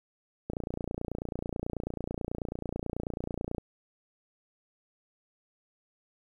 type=click train; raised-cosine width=2 ms; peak=-20 dBFS; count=91; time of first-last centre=0.5-3.582 s; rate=29.2 Hz; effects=10-bit